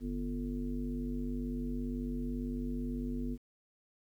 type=harmonic tone with a mistuned harmonic; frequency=49 Hz; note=G1; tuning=in tune; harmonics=1 / 3 / 5 / 7 / 9; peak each=-38 / -46 / -36 / -47 / -49 dBFS; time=0-3.38 s; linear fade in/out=50 ms; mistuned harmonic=1; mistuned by=-57 cents; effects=11-bit